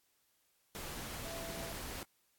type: tone in noise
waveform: sine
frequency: 666 Hz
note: E5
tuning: 18 cents sharp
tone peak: -46 dBFS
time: 1.25-1.72 s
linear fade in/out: 0 ms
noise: pink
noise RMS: -44 dBFS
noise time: 0.75-2.03 s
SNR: -5 dB
effects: white hiss -75 dBFS RMS until 2.38 s + AAC 64 kbps